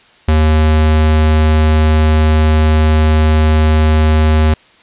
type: tone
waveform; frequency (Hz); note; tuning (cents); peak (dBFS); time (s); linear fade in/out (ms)
square; 77.78; D#2; 0; -8; 0.28-4.54; 5
effects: white hiss -46 dBFS RMS until 4.82 s + resampled to 8000 Hz